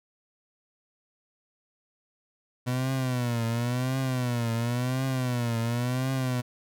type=tone with vibrato; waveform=30% pulse; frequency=123.47 Hz; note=B2; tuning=in tune; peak=-23 dBFS; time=2.66-6.42 s; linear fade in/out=20 ms; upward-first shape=triangle; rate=0.94 Hz; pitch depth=140 cents each way; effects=none